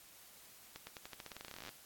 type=accelerating click train; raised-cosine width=0.2 ms; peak=-30 dBFS; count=24; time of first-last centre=0.76-1.691 s; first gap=110 ms; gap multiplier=0.89; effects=white hiss -59 dBFS RMS until 1.85 s + AAC 64 kbps